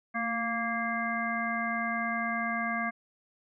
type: harmonic tone with a mistuned harmonic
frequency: 232.3 Hz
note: A#3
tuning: 6 cents flat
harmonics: 1 / 3 / 5 / 7 / 9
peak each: -35 / -35 / -35 / -35 / -35 dBFS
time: 0.14-2.91 s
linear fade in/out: 20 ms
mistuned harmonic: 1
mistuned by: -37 cents
effects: none